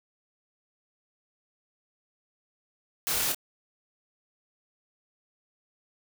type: noise with echo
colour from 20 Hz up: white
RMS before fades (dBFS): -29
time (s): 3.07-3.32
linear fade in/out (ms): 0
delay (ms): 26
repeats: 1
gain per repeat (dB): -4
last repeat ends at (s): 3.346
effects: none